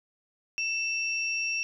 sine tone pair together, 2666 / 5597 Hz, E7 / F8, +19 / +3 cents, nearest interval octave + minor second, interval 1284 cents, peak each -28 / -34 dBFS, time 0.58-1.63 s, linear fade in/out 0 ms, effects none

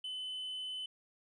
sine tone, 3026 Hz, F#7, 38 cents sharp, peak -36 dBFS, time 0.04-0.86 s, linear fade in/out 5 ms, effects tanh soft clip ceiling -37 dBFS

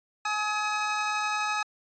25% pulse tone pair together, 843.4 / 1271 Hz, G#5 / D#6, +26 / +36 cents, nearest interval perfect fifth, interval 710 cents, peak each -26 / -25 dBFS, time 0.25-1.63 s, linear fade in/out 5 ms, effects resampled to 16000 Hz

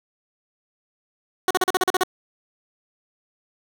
15% pulse tone bursts, 370 Hz, F#4, in tune, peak -10 dBFS, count 9, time 1.48-2.035 s, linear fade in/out 2 ms, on 27 ms, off 39 ms, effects none

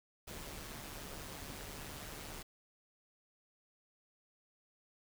pink noise with amplitude modulation, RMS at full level -45 dBFS, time 0.27-2.43 s, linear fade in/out 10 ms, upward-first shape sine, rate 148 Hz, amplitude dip 50%, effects none

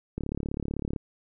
click train, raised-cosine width 3 ms, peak -18 dBFS, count 29, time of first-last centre 0.18-0.962 s, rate 35.8 Hz, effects none

